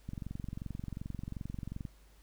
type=click train; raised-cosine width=5 ms; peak=-27 dBFS; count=41; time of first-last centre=0.09-1.852 s; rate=22.7 Hz; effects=added 50 Hz sine -58 dBFS peak until 2.22 s + pink hiss -66 dBFS RMS until 2.22 s